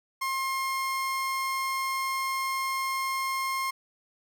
30% pulse tone, 1066 Hz, C6, 32 cents sharp, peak -25 dBFS, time 0.21-3.71 s, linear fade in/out 10 ms, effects none

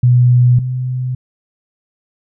sine tone pair in turn, 123.47 / 127.09 Hz, B2 / C3, 0 / -50 cents, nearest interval minor second, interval 50 cents, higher second, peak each -6 / -16 dBFS, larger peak first, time 0.03-0.59 / 0.59-1.15 s, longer neither, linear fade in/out 5 ms, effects none

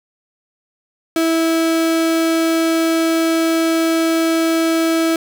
35% pulse tone, 327 Hz, E4, 14 cents flat, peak -12 dBFS, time 1.16-5.16 s, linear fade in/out 2 ms, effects none

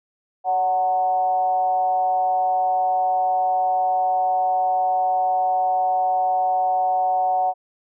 sine tone with frequency modulation, 740 Hz, F#5, in tune, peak -17 dBFS, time 0.44-7.54 s, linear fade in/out 50 ms, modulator 174 Hz, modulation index 0.51, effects none

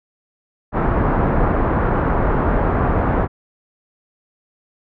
pink low-pass noise, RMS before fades -17 dBFS, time 0.72-3.28 s, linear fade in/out 50 ms, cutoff 1400 Hz, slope 24 dB/octave, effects none

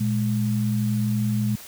sine tone pair together, 117.5 / 209.1 Hz, A#2 / G#3, +14 / +12 cents, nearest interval minor seventh, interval 998 cents, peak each -23 / -23 dBFS, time 0-1.56 s, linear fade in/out 10 ms, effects white hiss -42 dBFS RMS until 1.67 s

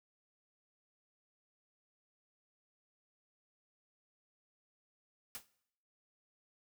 white noise with exponential decay, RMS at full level -40 dBFS, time 5.35-5.46 s, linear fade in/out 0 ms, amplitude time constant 23 ms, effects noise-tail reverb RT60 0.7 s tail -19 dB re dry

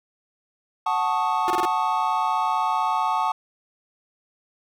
triangle chord, D# half-diminished seventh, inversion first, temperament equal, 740 / 880 / 1108.7 / 1244.5 Hz, F#5 / A5 / C#6 / D#6, 0 / 0 / 0 / 0 cents, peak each -25 / -22 / -24 / -27 dBFS, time 0.86-3.32 s, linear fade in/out 5 ms
sawtooth tone bursts, 355.5 Hz, F4, 31 cents sharp, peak -20 dBFS, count 4, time 1.48-1.653 s, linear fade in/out 0 ms, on 23 ms, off 27 ms
effects none

